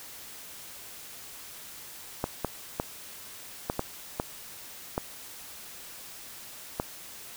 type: clicks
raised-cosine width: 1 ms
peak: -13 dBFS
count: 8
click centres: 2.241 / 2.447 / 2.799 / 3.699 / 3.794 / 4.199 / 4.979 / 6.799 s
effects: white hiss -45 dBFS RMS until 7.36 s